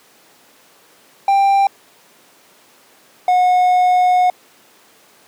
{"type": "tone pair in turn", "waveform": "triangle", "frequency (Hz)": [790, 727.1], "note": ["G5", "F#5"], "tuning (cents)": [13, -30], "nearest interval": "minor second", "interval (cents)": 143, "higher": "first", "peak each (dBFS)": -8, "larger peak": "neither", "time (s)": [[1.28, 1.67], [3.28, 4.3]], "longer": "second", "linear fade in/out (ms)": 2, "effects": ["pink hiss -49 dBFS RMS until 5.27 s", "high-pass 300 Hz 12 dB/octave"]}